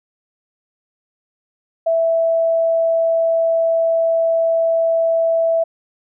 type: tone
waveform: sine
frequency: 659.3 Hz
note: E5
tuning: in tune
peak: -13 dBFS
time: 1.86-5.64 s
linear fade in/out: 10 ms
effects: none